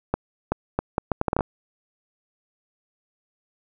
accelerating click train, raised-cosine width 1 ms, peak -7 dBFS, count 11, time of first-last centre 0.14-1.408 s, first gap 380 ms, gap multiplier 0.71, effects none

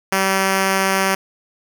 5% pulse tone, 192.5 Hz, G3, 31 cents flat, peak -4 dBFS, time 0.12-1.15 s, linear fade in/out 5 ms, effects none

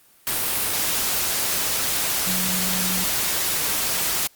sine tone in noise, 183.7 Hz, F#3, 12 cents flat, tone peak -28 dBFS, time 2.27-3.04 s, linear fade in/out 0 ms, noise white, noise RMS -23 dBFS, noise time 0.27-4.27 s, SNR -8 dB, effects white hiss -55 dBFS RMS until 4.35 s + Opus 32 kbps

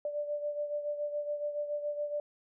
sine beating tone pair, 587.3 / 594.4 Hz, D5 / D5, 0 / +21 cents, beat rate 7.1 Hz, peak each -33 / -40 dBFS, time 0.05-2.2 s, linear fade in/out 2 ms, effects none

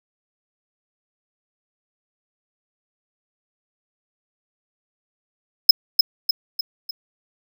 square tone with echo, 5120 Hz, D#8, 49 cents sharp, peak -3 dBFS, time 5.69-5.71 s, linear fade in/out 5 ms, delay 300 ms, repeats 4, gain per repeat -6 dB, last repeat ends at 6.91 s, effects none

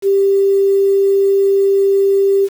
sine tone with quantisation, 393.8 Hz, G4, 8 cents sharp, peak -9 dBFS, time 0.02-2.49 s, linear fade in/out 50 ms, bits 6, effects none

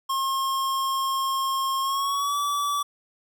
square tone with pitch glide, 1074 to 1151.1 Hz, C6 to D6, +45 to -35 cents, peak -24 dBFS, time 0.09-2.83 s, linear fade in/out 10 ms, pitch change +120 cents, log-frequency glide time 1.81-2.37 s, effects 11-bit

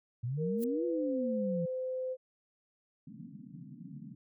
sine exponential two-way sweep, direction up then down, 113.6 to 355.6 to 163.7 Hz, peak -32 dBFS, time 0.23-1.66 s, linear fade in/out 10 ms, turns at 0.85 s
sine tone with pitch glide, 466.2 to 514.3 Hz, A#4 to C5, 0 to -30 cents, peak -33 dBFS, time 0.37-2.17 s, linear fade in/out 50 ms, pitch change +170 cents, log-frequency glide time 0.65-1.05 s
violet noise with exponential growth, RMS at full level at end -39 dBFS, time 0.57-0.64 s, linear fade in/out 2 ms, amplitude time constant 15 ms
pink band-pass noise, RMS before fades -48 dBFS, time 3.07-4.15 s, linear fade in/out 5 ms, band 130 to 280 Hz, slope 96 dB/octave
effects none

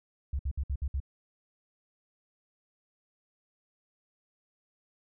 sine tone bursts, 68.5 Hz, C#2, 20 cents flat, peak -28 dBFS, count 6, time 0.33-1.002 s, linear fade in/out 5 ms, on 62 ms, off 60 ms, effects none

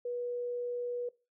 sine tone, 486.1 Hz, B4, 28 cents flat, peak -33 dBFS, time 0.05-1.09 s, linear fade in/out 5 ms, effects noise-tail reverb RT60 0.3 s tail -20 dB re dry

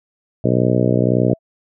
harmonic tone, 61.74 Hz, B1, in tune, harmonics 2 / 3 / 4 / 5 / 6 / 7 / 8 / 9 / 10, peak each -18 / -20 / -21 / -22 / -23 / -23 / -24 / -25 / -25 dBFS, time 0.44-1.34 s, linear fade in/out 5 ms
sine tone with exponential decay, 661 Hz, E5, 5 cents sharp, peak -20 dBFS, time 1.3-1.39 s, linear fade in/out 5 ms, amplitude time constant 18 ms
effects none

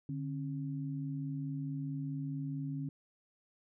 sine tone pair together, 146.4 / 271 Hz, D3 / C#4, -5 / -39 cents, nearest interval major seventh, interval 1066 cents, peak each -37 / -40 dBFS, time 0.09-2.89 s, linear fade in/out 2 ms, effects none

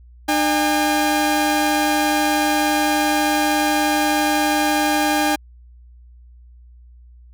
sawtooth tone pair together, 302 / 809.3 Hz, D4 / G#5, +48 / -45 cents, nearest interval octave + perfect fourth, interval 1707 cents, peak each -15 dBFS, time 0.28-5.36 s, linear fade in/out 10 ms, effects added 60 Hz sine -42 dBFS peak until 7.33 s

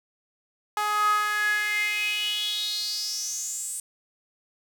sawtooth tone with high-pass filter sweep, 419.6 Hz, G#4, 18 cents sharp, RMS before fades -27 dBFS, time 0.77-3.8 s, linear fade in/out 2 ms, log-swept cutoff 1000 to 8700 Hz, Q 7.7, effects none

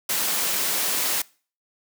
white noise, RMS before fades -24 dBFS, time 0.09-1.22 s, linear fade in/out 5 ms, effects noise-tail reverb RT60 0.4 s tail -23 dB re dry + high-pass 200 Hz 12 dB/octave

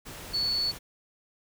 sine tone in noise, 4435 Hz, C#8, in tune, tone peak -25 dBFS, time 0.33-0.72 s, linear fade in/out 20 ms, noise pink, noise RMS -42 dBFS, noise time 0.05-0.79 s, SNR +14 dB, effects none

